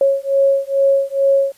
sine beating tone pair, 548 / 550.3 Hz, C#5 / C#5, -20 / -13 cents, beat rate 2.3 Hz, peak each -15 dBFS, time 0.01-1.52 s, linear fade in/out 2 ms, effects white hiss -51 dBFS RMS until 1.57 s + resampled to 32000 Hz

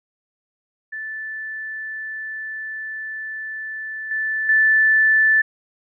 sine tone with level steps, 1755 Hz, A6, 5 cents flat, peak -27 / -20 / -12 dBFS, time 0.92-5.42 s, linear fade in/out 10 ms, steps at 4.11 / 4.49 s, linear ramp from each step 2 ms, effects none

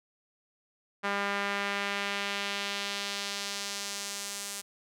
sawtooth tone with band-pass filter sweep, 200.7 Hz, G3, 41 cents sharp, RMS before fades -34 dBFS, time 1.03-4.62 s, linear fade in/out 20 ms, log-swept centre 1500 to 8500 Hz, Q 1.1, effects none

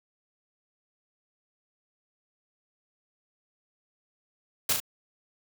white noise with echo, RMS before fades -24 dBFS, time 4.69-4.73 s, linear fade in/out 5 ms, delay 36 ms, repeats 2, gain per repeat -4 dB, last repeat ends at 4.802 s, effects none

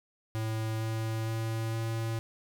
square tone with pitch steps, 110.7 / 111.53 / 112.38 / 113.22 Hz, A2 / A2 / A2 / A2, +11 / +24 / +37 / +50 cents, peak -31 dBFS, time 0.35-2.19 s, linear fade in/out 0 ms, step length 460 ms, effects none

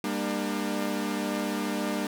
sawtooth tone cluster, 199.5 / 233.9 / 300.2 Hz, G3 / A#3 / D4, +31 / +6 / +38 cents, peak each -28 / -29 / -28 dBFS, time 0.04-2.07 s, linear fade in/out 2 ms, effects none

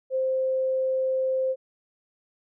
sine tone, 523 Hz, C5, 1 cent flat, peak -22 dBFS, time 0.1-1.56 s, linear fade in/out 50 ms, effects none

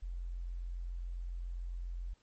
sine tone, 43.65 Hz, F1, in tune, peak -37 dBFS, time 0.02-2.14 s, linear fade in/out 10 ms, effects pink hiss -72 dBFS RMS until 2.22 s + MP3 32 kbps

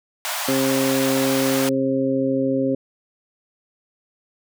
pink high-pass noise, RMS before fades -26 dBFS, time 0.25-1.69 s, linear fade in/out 0 ms, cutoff 610 Hz, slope 96 dB/octave
harmonic tone, 133.8 Hz, C3, 39 cents sharp, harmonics 1 / 2 / 3 / 4, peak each -31 / -20 / -26 / -23 dBFS, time 0.48-2.75 s, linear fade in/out 5 ms
effects none

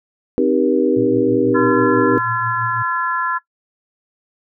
sine chord, C minor seventh, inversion none, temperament equal with one note detuned, 261.6 / 311.1 / 392 / 477.9 Hz, C4 / Eb4 / G4 / Bb4, 0 / 0 / 0 / +43 cents, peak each -18 dBFS, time 0.38-2.18 s, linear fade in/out 0 ms
sine tone with tremolo, 116.54 Hz, A#2, in tune, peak -23 dBFS, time 0.96-2.83 s, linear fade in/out 10 ms, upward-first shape triangle, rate 6.1 Hz, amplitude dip 80%
harmonic tone, 340.8 Hz, F4, 42 cents flat, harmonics 3 / 4 / 5, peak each -21 / -21 / -21 dBFS, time 1.54-3.39 s, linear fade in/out 20 ms
effects noise-tail reverb RT60 0.1 s tail -20 dB re dry

